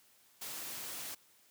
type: noise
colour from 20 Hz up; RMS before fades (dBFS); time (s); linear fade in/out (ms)
white; -43; 0.41-1.15; 10
effects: white hiss -66 dBFS RMS until 1.5 s + high-pass 100 Hz 12 dB/octave